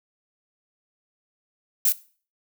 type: noise with echo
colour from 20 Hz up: violet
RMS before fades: -19 dBFS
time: 1.85-1.89 s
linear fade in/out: 2 ms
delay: 33 ms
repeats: 1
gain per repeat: -3 dB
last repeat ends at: 1.923 s
effects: noise-tail reverb RT60 0.4 s tail -18 dB re dry